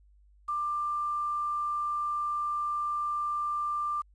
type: tone with quantisation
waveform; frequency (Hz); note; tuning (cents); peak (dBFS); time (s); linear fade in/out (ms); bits
sine; 1187; D6; +18; -28; 0.48-4.02; 10; 9
effects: added 50 Hz sine -57 dBFS peak until 4.14 s + resampled to 22050 Hz